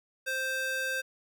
square tone with high-pass filter, 523.3 Hz, C5, in tune, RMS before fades -32 dBFS, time 0.26-1.02 s, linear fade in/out 20 ms, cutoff 1100 Hz, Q 7.9, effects none

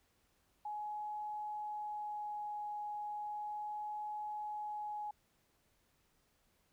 sine tone with vibrato, 839 Hz, G#5, 17 cents sharp, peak -39 dBFS, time 0.65-5.11 s, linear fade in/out 5 ms, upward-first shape sine, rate 0.35 Hz, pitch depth 8 cents each way, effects pink hiss -75 dBFS RMS until 6.72 s

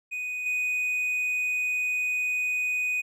triangle tone with level steps, 2489 Hz, D#7, in tune, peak -28 / -23 dBFS, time 0.11-3.02 s, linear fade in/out 20 ms, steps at 0.46 s, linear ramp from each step 2 ms, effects none

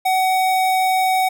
square tone with notch filter, 751 Hz, F#5, 26 cents sharp, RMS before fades -17 dBFS, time 0.05-1.29 s, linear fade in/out 10 ms, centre 6000 Hz, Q 1.9, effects none

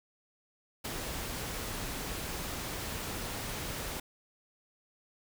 pink noise with ADSR envelope, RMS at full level -34 dBFS, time 0.84-4 s, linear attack 15 ms, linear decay 11 ms, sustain -4 dB, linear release 5 ms, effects none

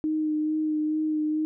sine tone with vibrato, 308.2 Hz, D#4, 16 cents flat, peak -23 dBFS, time 0.04-1.45 s, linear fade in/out 0 ms, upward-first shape sine, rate 2.3 Hz, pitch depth 17 cents each way, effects none

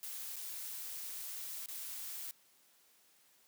blue noise with dropouts, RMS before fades -44 dBFS, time 0.03-2.31 s, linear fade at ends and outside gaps 0 ms, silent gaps 0.359-0.365 / 1.66-1.685 s, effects white hiss -68 dBFS RMS until 3.47 s + high-pass 150 Hz 12 dB/octave

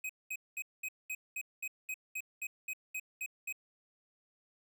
square tone bursts, 2524 Hz, D#7, 24 cents sharp, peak -37 dBFS, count 14, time 0.04-3.526 s, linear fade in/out 5 ms, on 54 ms, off 210 ms, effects none

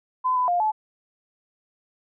sine tone with pitch steps, 1017 / 1001 / 705 / 863 Hz, C6 / B5 / F5 / A5, -50 / +23 / +16 / -34 cents, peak -19 dBFS, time 0.24-0.72 s, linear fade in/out 20 ms, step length 120 ms, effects none

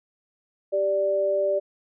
sine tone pair together, 392 / 587.3 Hz, G4 / D5, 0 / 0 cents, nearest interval perfect fifth, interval 700 cents, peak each -27 / -21 dBFS, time 0.72-1.6 s, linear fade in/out 20 ms, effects none

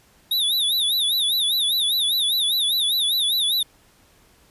square tone with vibrato, 3677 Hz, A#7, 24 cents flat, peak -19 dBFS, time 0.31-3.63 s, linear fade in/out 5 ms, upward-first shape sine, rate 5 Hz, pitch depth 140 cents each way, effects pink hiss -56 dBFS RMS until 4.5 s + resampled to 32000 Hz

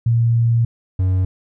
sine / triangle tone pair in turn, 116.54 / 93.01 Hz, A#2 / F#2, 0 / +10 cents, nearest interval major third, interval 390 cents, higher first, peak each -12 dBFS, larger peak neither, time 0.06-0.65 / 0.99-1.25 s, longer first, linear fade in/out 5 ms, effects none

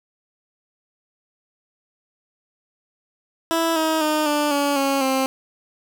15% pulse tone with pitch steps, 329.6 / 317.8 / 306.5 / 295.5 / 285 / 274.8 / 264.9 Hz, E4 / D#4 / D#4 / D4 / C#4 / C#4 / C4, 0 / +37 / -26 / +11 / +48 / -15 / +22 cents, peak -12 dBFS, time 3.51-5.26 s, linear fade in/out 0 ms, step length 250 ms, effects none

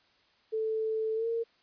sine tone with pitch glide, 440 to 460 Hz, A4 to A#4, 0 to -23 cents, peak -28 dBFS, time 0.52-1.44 s, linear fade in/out 20 ms, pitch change +77 cents, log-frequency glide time 1.15-1.27 s, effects white hiss -66 dBFS RMS until 1.62 s + resampled to 11025 Hz

